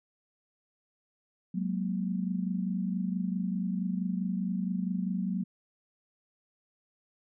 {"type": "tone cluster", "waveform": "sine", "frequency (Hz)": [185.4, 210, 235.8], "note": ["F#3", "G#3", "A#3"], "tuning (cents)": [4, 19, 20], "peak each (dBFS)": [-30, -36, -36], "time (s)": [1.54, 5.44], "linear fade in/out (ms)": 10, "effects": []}